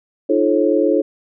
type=tone cluster; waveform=sine; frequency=303.8 / 343.5 / 431.8 / 543 Hz; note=D#4 / F4 / A4 / C#5; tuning=-41 / -29 / -33 / -36 cents; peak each=-18 dBFS; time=0.29-1.02 s; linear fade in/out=10 ms; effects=none